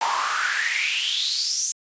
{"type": "noise with high-pass filter sweep", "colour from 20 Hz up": "pink", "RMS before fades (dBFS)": -24, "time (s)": [0.01, 1.72], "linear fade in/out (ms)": 2, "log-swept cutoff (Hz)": [870, 6700], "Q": 7.4, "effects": ["resampled to 16000 Hz"]}